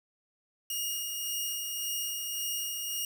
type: tone with tremolo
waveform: 10% pulse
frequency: 2856 Hz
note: F7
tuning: 38 cents sharp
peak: -22 dBFS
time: 0.7-3.05 s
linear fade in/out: 2 ms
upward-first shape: sine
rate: 1.8 Hz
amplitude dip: 30%
effects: 9-bit